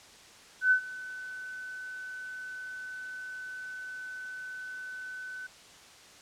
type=tone with ADSR envelope; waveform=sine; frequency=1510 Hz; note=F#6; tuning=35 cents sharp; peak=-18 dBFS; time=0.61-5.47 s; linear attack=100 ms; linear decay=90 ms; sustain=-20 dB; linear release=8 ms; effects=white hiss -53 dBFS RMS until 6.21 s + low-pass 7000 Hz 12 dB/octave